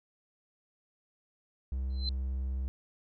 triangle tone with vibrato, 65.41 Hz, C2, in tune, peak -29 dBFS, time 1.72-2.68 s, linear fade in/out 0 ms, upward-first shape triangle, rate 19 Hz, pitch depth 13 cents each way
sine tone with exponential growth, 4077 Hz, C8, 46 cents flat, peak -29 dBFS, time 1.9-2.09 s, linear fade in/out 1 ms, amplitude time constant 41 ms
effects none

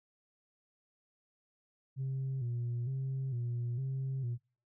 sine tone with vibrato, 126.5 Hz, B2, 42 cents sharp, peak -31 dBFS, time 1.96-4.38 s, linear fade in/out 50 ms, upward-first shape square, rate 1.1 Hz, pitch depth 91 cents each way, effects noise-tail reverb RT60 0.4 s tail -26 dB re dry + tanh soft clip ceiling -31 dBFS

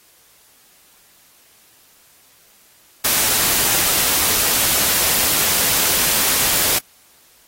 white noise, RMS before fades -17 dBFS, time 3.04-6.79 s, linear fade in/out 10 ms, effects white hiss -52 dBFS RMS until 7.47 s + AAC 48 kbps

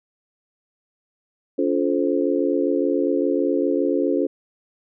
harmonic tone with a mistuned harmonic, 87.2 Hz, F2, 2 cents flat, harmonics 3 / 4 / 5 / 6, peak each -22 / -23 / -24 / -25 dBFS, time 1.58-4.27 s, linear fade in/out 10 ms, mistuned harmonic 3, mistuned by +140 cents, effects none

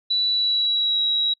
sine tone with pitch glide, 3951 to 3863 Hz, B7 to B7, 0 to -39 cents, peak -18 dBFS, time 0.1-1.34 s, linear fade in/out 10 ms, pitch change -39 cents, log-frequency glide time 0.3-1.01 s, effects noise-tail reverb RT60 0.1 s tail -26 dB re dry

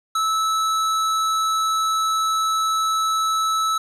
square tone, 1306 Hz, E6, 17 cents flat, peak -19 dBFS, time 0.15-3.78 s, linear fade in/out 5 ms, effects low-pass 10000 Hz 12 dB/octave + 8-bit

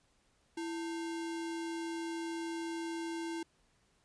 sine tone with sample-and-hold, 331.7 Hz, E4, 11 cents sharp, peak -36 dBFS, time 0.57-3.43 s, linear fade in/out 5 ms, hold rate 1225 Hz, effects pink hiss -72 dBFS RMS until 4.04 s + resampled to 22050 Hz

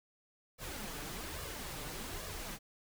pink noise with flanger, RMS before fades -43 dBFS, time 0.58-2.59 s, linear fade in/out 50 ms, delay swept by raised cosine 1.7 to 6.8 ms, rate 1.2 Hz, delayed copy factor +0.6, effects none

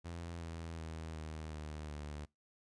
sawtooth tone with pitch steps, 84.8 / 82.58 / 80.41 / 78.3 / 76.25 / 74.25 Hz, E2 / E2 / E2 / D#2 / D#2 / D2, +50 / +4 / -42 / +11 / -34 / +20 cents, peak -39 dBFS, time 0.04-2.26 s, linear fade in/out 20 ms, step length 370 ms, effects noise-tail reverb RT60 0.2 s tail -24 dB re dry + resampled to 22050 Hz

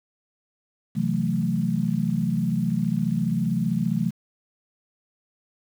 sine chord, F# half-diminished seventh, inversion second, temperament equal, 130.81 / 164.81 / 185 / 220 Hz, C3 / E3 / F#3 / A3, 0 / 0 / 0 / 0 cents, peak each -29 / -26 / -26 / -26 dBFS, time 0.95-4.11 s, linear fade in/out 20 ms, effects 8-bit

